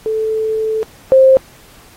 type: tone pair in turn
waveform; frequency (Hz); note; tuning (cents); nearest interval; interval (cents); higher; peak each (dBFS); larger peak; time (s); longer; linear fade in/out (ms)
sine; 438.6 / 528.1; A4 / C5; -6 / +16; minor third; 322; second; -14 / -4; second; 0.06-0.83 / 1.12-1.37; first; 0
effects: pink hiss -44 dBFS RMS until 1.96 s + AAC 48 kbps